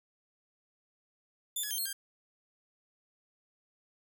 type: tone with pitch steps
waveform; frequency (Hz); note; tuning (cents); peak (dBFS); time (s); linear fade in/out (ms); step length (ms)
5% pulse; 3535 / 1689 / 3158 / 4253 / 1596; A7 / G#6 / G7 / C8 / G6; +7 / +29 / +12 / +27 / +31; -25; 1.56-1.93; 5; 74
effects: none